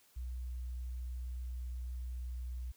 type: tone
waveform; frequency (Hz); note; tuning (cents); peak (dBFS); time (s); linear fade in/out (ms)
sine; 61.74; B1; 0; -38; 0.16-2.72; 10
effects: white hiss -67 dBFS RMS until 2.76 s